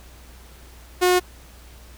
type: tone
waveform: sawtooth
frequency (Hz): 361.6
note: F#4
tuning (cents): -40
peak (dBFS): -11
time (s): 1.01-1.2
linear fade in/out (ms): 20
effects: added 60 Hz sine -44 dBFS peak until 1.97 s + pink hiss -49 dBFS RMS until 1.97 s